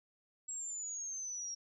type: exponential sweep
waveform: sine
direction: down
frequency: 7680 to 5588 Hz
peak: -39 dBFS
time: 0.48-1.55 s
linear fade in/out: 10 ms
effects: none